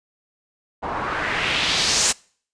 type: noise with low-pass filter sweep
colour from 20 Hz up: white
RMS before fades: -22 dBFS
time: 0.82-2.13 s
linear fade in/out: 20 ms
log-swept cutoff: 860 to 8000 Hz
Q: 1.9
effects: noise-tail reverb RT60 0.5 s tail -26 dB re dry + resampled to 22050 Hz